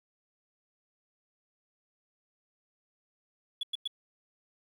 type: tone bursts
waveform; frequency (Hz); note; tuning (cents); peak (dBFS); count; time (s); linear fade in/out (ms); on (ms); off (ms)
sine; 3401; G#7; +40; -27; 3; 3.61-3.876; 5; 22; 100
effects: tanh soft clip ceiling -29 dBFS + 10-bit